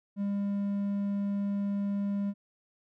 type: tone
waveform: triangle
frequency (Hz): 200.9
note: G3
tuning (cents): +43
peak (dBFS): -26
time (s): 0.16-2.34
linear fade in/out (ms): 50
effects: none